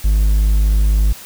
triangle tone, 51.91 Hz, G#1, in tune, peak -8 dBFS, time 0.04-1.13 s, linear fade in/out 10 ms, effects white hiss -36 dBFS RMS until 1.25 s

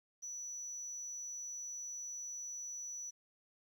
sine tone, 5920 Hz, F#8, in tune, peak -40 dBFS, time 0.22-3.11 s, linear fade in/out 20 ms, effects tanh soft clip ceiling -40 dBFS + 12-bit

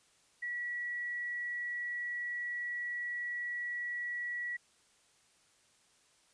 sine tone, 1935 Hz, B6, 36 cents flat, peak -35 dBFS, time 0.42-4.57 s, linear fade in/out 10 ms, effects white hiss -68 dBFS RMS until 6.33 s + resampled to 22050 Hz

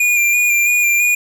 square tone with vibrato, 2411 Hz, D7, 45 cents sharp, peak -12 dBFS, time 0-1.15 s, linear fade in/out 5 ms, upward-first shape square, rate 3 Hz, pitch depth 22 cents each way, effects none

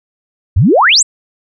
sine exponential sweep, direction up, 75.3 to 8630 Hz, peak -5 dBFS, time 0.56-1.03 s, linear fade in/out 10 ms, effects none

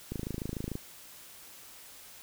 click train, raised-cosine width 3 ms, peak -22 dBFS, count 18, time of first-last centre 0.12-0.754 s, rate 26.8 Hz, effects white hiss -51 dBFS RMS until 2.22 s

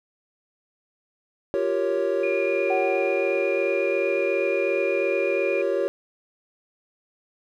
triangle chord, G half-diminished seventh, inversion third, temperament equal, 349.2 / 392 / 466.2 / 554.4 Hz, F4 / G4 / Bb4 / Db5, 0 / 0 / 0 / 0 cents, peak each -27 / -24 / -27 / -23 dBFS, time 1.54-5.88 s, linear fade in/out 0 ms
sine tone with vibrato, 2417 Hz, D7, 49 cents sharp, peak -29 dBFS, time 2.23-5.62 s, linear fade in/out 5 ms, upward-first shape square, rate 8.3 Hz, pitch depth 9 cents each way
sine tone with exponential decay, 751 Hz, F#5, 26 cents sharp, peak -23 dBFS, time 2.7-4.27 s, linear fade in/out 5 ms, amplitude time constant 340 ms
effects none

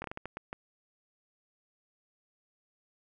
slowing click train, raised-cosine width 0.5 ms, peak -23 dBFS, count 8, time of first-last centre 0.02-0.529 s, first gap 22 ms, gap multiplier 1.39, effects none

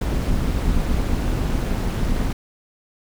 brown noise with amplitude modulation, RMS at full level -18 dBFS, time 0.01-2.33 s, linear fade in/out 5 ms, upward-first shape sine, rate 212 Hz, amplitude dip 60%, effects none

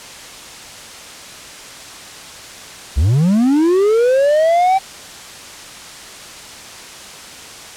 triangle linear sweep, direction up, 58.27 to 780 Hz, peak -8 dBFS, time 2.96-4.79 s, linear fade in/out 20 ms, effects white hiss -34 dBFS RMS until 7.76 s + low-pass 8000 Hz 12 dB/octave

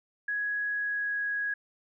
sine tone with pitch glide, 1669 to 1659.4 Hz, G#6 to G#6, +8 to -2 cents, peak -28 dBFS, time 0.28-1.54 s, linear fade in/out 5 ms, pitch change -10 cents, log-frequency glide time 0.7-1.2 s, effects none

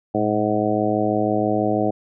harmonic tone with a mistuned harmonic, 106.1 Hz, G#2, 38 cents sharp, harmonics 1 / 2 / 3 / 4 / 5 / 6 / 7, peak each -29 / -25 / -23 / -26 / -26 / -25 / -25 dBFS, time 0.14-1.91 s, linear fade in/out 10 ms, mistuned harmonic 1, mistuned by +94 cents, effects none

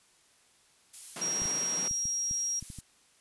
violet noise with tremolo, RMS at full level -40 dBFS, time 0.93-2.81 s, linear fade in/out 10 ms, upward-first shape triangle, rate 2.2 Hz, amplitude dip 25%
pink high-pass noise, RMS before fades -40 dBFS, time 1.16-1.88 s, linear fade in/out 2 ms, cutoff 140 Hz, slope 96 dB/octave
sine tone, 5640 Hz, F8, 16 cents sharp, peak -29 dBFS, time 1.21-2.6 s, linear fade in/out 10 ms
clicks, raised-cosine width 5 ms, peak -31 dBFS, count 8, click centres 1.419 / 1.456 / 1.911 / 2.055 / 2.311 / 2.626 / 2.702 / 2.787 s
effects white hiss -64 dBFS RMS until 3.2 s + resampled to 24000 Hz

